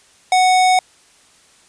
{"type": "tone", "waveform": "square", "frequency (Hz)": 740, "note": "F#5", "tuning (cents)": 0, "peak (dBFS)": -11, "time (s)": [0.32, 0.79], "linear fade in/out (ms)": 2, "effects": ["white hiss -51 dBFS RMS until 1.68 s", "resampled to 22050 Hz"]}